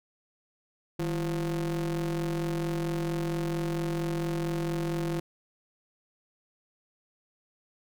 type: ring-modulated tone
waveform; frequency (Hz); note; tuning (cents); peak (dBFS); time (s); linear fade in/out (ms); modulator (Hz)
square; 90.4; F#2; -40; -26; 0.99-5.2; 5; 249
effects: none